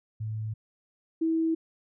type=tone pair in turn; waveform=sine; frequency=109 / 324.7 Hz; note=A2 / E4; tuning=-16 / -26 cents; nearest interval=octave + perfect fifth; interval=1890 cents; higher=second; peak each=-30 / -23 dBFS; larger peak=second; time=0.2-0.54 / 1.21-1.55 s; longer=neither; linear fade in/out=10 ms; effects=none